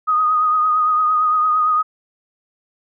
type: tone with vibrato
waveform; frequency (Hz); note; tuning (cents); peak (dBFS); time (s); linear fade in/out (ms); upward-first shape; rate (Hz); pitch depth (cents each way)
sine; 1244.5; D#6; 0; -13; 0.07-1.83; 20; triangle; 8.8; 38
effects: none